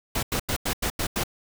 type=noise bursts; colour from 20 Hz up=pink; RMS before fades=-26 dBFS; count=7; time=0.15-1.237 s; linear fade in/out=5 ms; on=79 ms; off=89 ms; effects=none